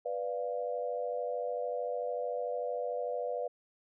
sine chord, B diminished, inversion none, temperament equal, 493.9 / 587.3 / 698.5 Hz, B4 / D5 / F5, 0 / 0 / 0 cents, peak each -35 / -37 / -39 dBFS, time 0.05-3.48 s, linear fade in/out 10 ms, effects none

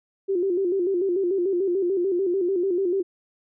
sine tone with vibrato, 370 Hz, F#4, in tune, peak -20 dBFS, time 0.28-3.03 s, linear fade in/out 20 ms, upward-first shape square, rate 6.8 Hz, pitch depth 92 cents each way, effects none

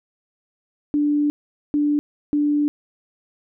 sine tone bursts at uneven times, 293.7 Hz, D4, in tune, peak -16 dBFS, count 3, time 0.94-1.3 / 1.74-1.99 / 2.33-2.68 s, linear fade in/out 0 ms, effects none

